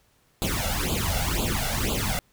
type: noise with flanger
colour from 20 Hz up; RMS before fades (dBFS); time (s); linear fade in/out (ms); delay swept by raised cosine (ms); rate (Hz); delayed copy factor
pink; -26; 0.42-2.19; 0; 0.26 to 1.46; 2; +1
effects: pink hiss -64 dBFS RMS until 2.32 s